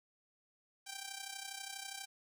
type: tone with amplitude modulation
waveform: 5% pulse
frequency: 784 Hz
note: G5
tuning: in tune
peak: -29 dBFS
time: 0.86-2.06 s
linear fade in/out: 20 ms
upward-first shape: sine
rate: 32.3 Hz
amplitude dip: 70%
effects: none